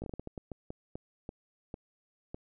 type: slowing click train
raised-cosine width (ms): 2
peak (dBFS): -26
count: 14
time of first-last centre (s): 0.02-2.345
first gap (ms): 18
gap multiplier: 1.34
effects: none